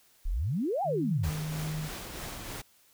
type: exponential two-way sweep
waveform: sine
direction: up then down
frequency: 30.23 to 832 to 66.1 Hz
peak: -27 dBFS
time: 0.25-1.3 s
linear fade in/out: 10 ms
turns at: 0.83 s
type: tone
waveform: sine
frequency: 154.7 Hz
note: D#3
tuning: 10 cents flat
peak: -32 dBFS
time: 0.84-1.9 s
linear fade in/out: 50 ms
type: noise with tremolo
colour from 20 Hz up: pink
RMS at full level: -39 dBFS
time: 1.23-2.62 s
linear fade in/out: 10 ms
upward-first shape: sine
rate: 3.2 Hz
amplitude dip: 30%
effects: white hiss -63 dBFS RMS until 2.93 s